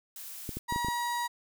blue noise, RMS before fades -43 dBFS, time 0.16-0.59 s, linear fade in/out 2 ms
clicks, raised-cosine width 3 ms, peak -23 dBFS, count 6, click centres 0.492 / 0.57 / 0.724 / 0.761 / 0.847 / 0.885 s
35% pulse tone, 957 Hz, A#5, 45 cents sharp, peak -28 dBFS, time 0.68-1.28 s, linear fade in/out 20 ms
effects none

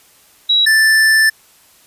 sine / square tone pair in turn, 3880 / 1762.6 Hz, B7 / A6, -31 / +3 cents, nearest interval octave + major second, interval 1366 cents, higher first, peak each -9 dBFS, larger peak neither, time 0.49-0.66 / 0.66-1.3 s, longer second, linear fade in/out 10 ms, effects white hiss -49 dBFS RMS until 1.86 s + resampled to 32000 Hz

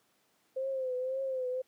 sine tone with vibrato, 520 Hz, C5, 11 cents flat, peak -31 dBFS, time 0.56-1.62 s, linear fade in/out 10 ms, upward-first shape triangle, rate 1.9 Hz, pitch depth 70 cents each way, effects pink hiss -71 dBFS RMS until 1.67 s + high-pass 200 Hz 12 dB/octave

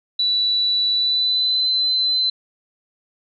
sine tone with pitch glide, 3951 to 4048 Hz, B7 to B7, 0 to +42 cents, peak -16 dBFS, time 0.19-2.3 s, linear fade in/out 5 ms, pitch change +42 cents, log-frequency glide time 0.92-1.68 s, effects none

